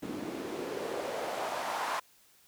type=noise with band-pass filter sweep; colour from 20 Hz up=white; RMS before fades=-36 dBFS; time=0.02-2 s; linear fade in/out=10 ms; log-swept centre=250 to 990 Hz; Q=2.3; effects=white hiss -63 dBFS RMS until 2.47 s